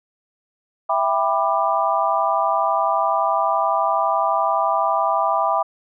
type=chord; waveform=sine; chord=E minor seventh; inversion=none; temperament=just; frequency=659.3 / 791.1 / 988.9 / 1186.7 Hz; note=E5 / G5 / B5 / D6; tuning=0 / +16 / +2 / +18 cents; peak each=-22 dBFS; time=0.89-5.63 s; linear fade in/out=10 ms; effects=none